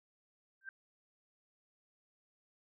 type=tone with exponential growth; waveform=sine; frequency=1568 Hz; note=G6; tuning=in tune; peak=-38 dBFS; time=0.61-0.69 s; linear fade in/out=2 ms; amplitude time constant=17 ms; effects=none